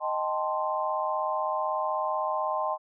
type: chord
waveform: sine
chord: A half-diminished seventh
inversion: second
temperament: equal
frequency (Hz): 622.3 / 784 / 880 / 1046.5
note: Eb5 / G5 / A5 / C6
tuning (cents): 0 / 0 / 0 / 0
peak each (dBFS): -31 / -33 / -33 / -30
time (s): 0-2.78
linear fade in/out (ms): 50
effects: none